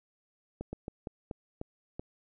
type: slowing click train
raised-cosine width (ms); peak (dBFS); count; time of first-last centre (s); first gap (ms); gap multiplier
2; -24; 7; 0.61-1.995; 120; 1.26
effects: none

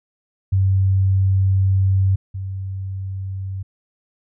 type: tone pair in turn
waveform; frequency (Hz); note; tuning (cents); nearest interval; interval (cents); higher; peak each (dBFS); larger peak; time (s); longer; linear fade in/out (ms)
sine; 95.9 / 95.9; G2 / G2; -37 / -37; unison; 0; neither; -13 / -24; first; 0.52-2.16 / 2.34-3.63; first; 10
effects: none

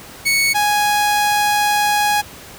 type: tone pair in turn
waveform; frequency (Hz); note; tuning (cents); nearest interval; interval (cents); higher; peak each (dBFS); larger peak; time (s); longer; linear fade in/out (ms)
sawtooth; 2217 / 830.4; C#7 / G#5; 0 / 0; octave + perfect fourth; 1700; first; -10 / -10; neither; 0.25-0.54 / 0.54-2.22; second; 20
effects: pink hiss -37 dBFS RMS until 2.58 s + high-pass 60 Hz 12 dB/octave

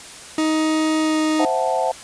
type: tone with pitch glide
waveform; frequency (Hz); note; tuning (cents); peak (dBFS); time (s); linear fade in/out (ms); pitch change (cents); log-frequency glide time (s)
40% pulse; 313.4 to 311.1; D#4 to D#4; +13 to 0; -16; 0.38-1.45; 2; -13; 1-1.2
type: chord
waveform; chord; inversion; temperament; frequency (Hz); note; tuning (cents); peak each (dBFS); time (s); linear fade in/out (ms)
sine; F# half-diminished seventh; second; equal; 523.3 / 659.3 / 740 / 880; C5 / E5 / F#5 / A5; 0 / 0 / 0 / 0; -23; 1.39-1.92; 10
effects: white hiss -38 dBFS RMS until 2.03 s + resampled to 22050 Hz

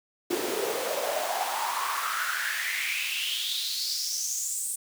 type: noise with high-pass filter sweep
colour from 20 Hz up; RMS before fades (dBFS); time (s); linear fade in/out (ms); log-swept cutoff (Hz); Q
pink; -30; 0.3-4.76; 10; 340 to 8800; 5.8
effects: none

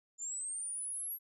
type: linear sweep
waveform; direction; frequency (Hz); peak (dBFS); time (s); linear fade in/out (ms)
sine; up; 7040 to 11680; -37; 0.18-1.19; 50
effects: none

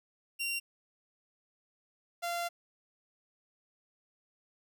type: tone pair in turn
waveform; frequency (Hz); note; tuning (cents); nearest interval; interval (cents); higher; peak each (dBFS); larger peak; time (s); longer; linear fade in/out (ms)
sawtooth; 2760 / 690; F7 / F5; -21 / -21; 2 octaves; 2400; first; -29 / -29; neither; 0.39-0.6 / 2.22-2.49; second; 20
effects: none

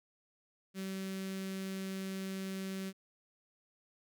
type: tone with notch filter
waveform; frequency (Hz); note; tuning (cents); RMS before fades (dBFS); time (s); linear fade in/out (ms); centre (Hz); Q
sawtooth; 191.4; G3; -41; -40; 0.74-2.93; 50; 850; 0.7
effects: none

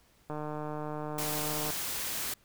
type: click train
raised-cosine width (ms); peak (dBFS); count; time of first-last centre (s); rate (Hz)
1; -24; 213; 0.3-1.704; 151
type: noise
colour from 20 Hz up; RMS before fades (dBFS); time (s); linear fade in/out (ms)
white; -35; 1.18-2.34; 5
effects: pink hiss -65 dBFS RMS until 2.44 s

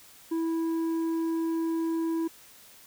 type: tone with tanh clipping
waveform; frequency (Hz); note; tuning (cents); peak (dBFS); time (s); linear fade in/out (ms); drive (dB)
sine; 328; E4; -9; -27; 0.31-2.28; 10; 6
effects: white hiss -53 dBFS RMS until 2.86 s

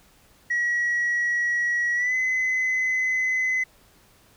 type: tone with pitch glide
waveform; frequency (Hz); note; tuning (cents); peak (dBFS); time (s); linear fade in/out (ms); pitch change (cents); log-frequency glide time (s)
sine; 1917 to 2031; A#6 to B6; +48 to +48; -19; 0.5-3.64; 10; +100; 1.95-2.15
effects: tanh soft clip ceiling -19 dBFS + pink hiss -57 dBFS RMS until 4.36 s

